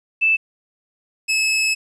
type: tone pair in turn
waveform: sine / sawtooth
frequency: 2637 / 2592 Hz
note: E7 / E7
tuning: 0 / -30 cents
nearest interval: unison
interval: 30 cents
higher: first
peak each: -13 dBFS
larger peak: neither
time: 0.21-0.37 / 1.28-1.75 s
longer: second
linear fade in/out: 20 ms
effects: resampled to 22050 Hz + 9-bit